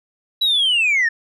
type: linear sweep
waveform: sine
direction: down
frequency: 3951 to 1760 Hz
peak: -12 dBFS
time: 0.41-1.09 s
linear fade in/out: 10 ms
effects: tanh soft clip ceiling -12 dBFS